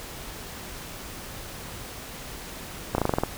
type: slowing click train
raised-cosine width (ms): 1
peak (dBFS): -8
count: 8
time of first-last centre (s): 2.95-3.236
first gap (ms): 32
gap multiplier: 1.08
effects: pink hiss -39 dBFS RMS until 3.37 s